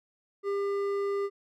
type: tone with hard clipping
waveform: triangle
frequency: 400 Hz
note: G4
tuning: 35 cents sharp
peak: -29 dBFS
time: 0.43-1.3 s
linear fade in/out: 50 ms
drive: 12 dB
effects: none